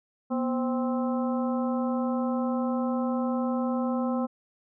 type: harmonic tone with a mistuned harmonic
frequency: 261.6 Hz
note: C4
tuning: in tune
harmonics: 1 / 2 / 3 / 4 / 5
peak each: -26 / -32 / -36 / -38 / -40 dBFS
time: 0.3-4.27 s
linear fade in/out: 20 ms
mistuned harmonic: 1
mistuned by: -130 cents
effects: none